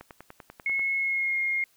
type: click train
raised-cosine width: 0.5 ms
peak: -27 dBFS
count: 9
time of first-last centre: 0.01-0.794 s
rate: 10.2 Hz
type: tone with pitch glide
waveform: sine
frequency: 2179 to 2137 Hz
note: C#7 to C7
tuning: -30 to +36 cents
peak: -24 dBFS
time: 0.66-1.64 s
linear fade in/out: 2 ms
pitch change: -34 cents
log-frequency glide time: 0.96-1.39 s
effects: white hiss -64 dBFS RMS until 1.76 s